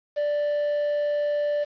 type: tone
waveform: triangle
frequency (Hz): 587.3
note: D5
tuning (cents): 0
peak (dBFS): -20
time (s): 0.16-1.65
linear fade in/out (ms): 20
effects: resampled to 11025 Hz + 8-bit